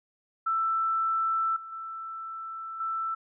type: tone with level steps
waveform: sine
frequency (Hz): 1328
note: E6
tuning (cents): +12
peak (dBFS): -24 / -39 / -35 / -28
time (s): 0.46-3.15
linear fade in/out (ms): 10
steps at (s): 1.56 / 1.72 / 2.8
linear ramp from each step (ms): 5
effects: none